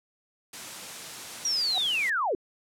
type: high-pass noise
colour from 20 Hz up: white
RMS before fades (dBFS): -39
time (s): 0.53-2.1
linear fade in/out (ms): 5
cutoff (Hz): 100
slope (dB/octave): 12
type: linear sweep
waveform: sine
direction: down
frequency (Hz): 5780 to 321.7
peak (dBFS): -24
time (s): 1.45-2.35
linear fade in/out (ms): 2
type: tone with exponential growth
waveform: sine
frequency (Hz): 747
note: F#5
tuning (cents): +16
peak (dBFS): -26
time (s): 1.7-1.78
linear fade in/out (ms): 1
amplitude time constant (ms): 17
effects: low-pass 10000 Hz 12 dB/octave